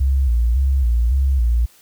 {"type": "tone with vibrato", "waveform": "sine", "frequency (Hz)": 62.7, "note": "B1", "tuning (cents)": 27, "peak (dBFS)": -13, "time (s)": [0, 1.66], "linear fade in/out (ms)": 10, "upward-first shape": "square", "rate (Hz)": 1.8, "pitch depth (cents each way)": 120, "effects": ["white hiss -51 dBFS RMS until 1.81 s"]}